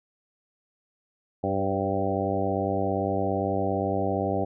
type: harmonic tone with a mistuned harmonic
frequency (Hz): 97.5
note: G2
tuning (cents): -9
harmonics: 1 / 2 / 3 / 4 / 5 / 6 / 7 / 8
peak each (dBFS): -32 / -32 / -32 / -32 / -32 / -32 / -32 / -32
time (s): 1.43-4.45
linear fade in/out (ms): 10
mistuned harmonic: 5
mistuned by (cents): +28
effects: none